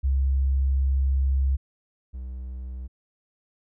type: tone pair in turn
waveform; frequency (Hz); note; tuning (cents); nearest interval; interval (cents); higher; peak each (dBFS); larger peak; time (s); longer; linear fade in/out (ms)
sine / triangle; 67.2 / 63.43; C2 / B1; +47 / +47; minor second; 100; first; -19 / -30; first; 0.03-1.57 / 2.13-2.88; first; 20
effects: none